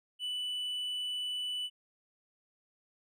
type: tone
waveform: triangle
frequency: 2977 Hz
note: F#7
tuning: 10 cents sharp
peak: -32 dBFS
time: 0.19-1.7 s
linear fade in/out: 50 ms
effects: none